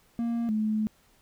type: tone pair in turn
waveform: triangle / sine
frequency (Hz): 233.6 / 215.6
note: A#3 / A3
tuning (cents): +4 / -35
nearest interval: minor second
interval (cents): 139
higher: first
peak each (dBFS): -24 / -24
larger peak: neither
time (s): 0.19-0.49 / 0.49-0.87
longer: second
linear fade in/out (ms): 0
effects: pink hiss -63 dBFS RMS until 1.21 s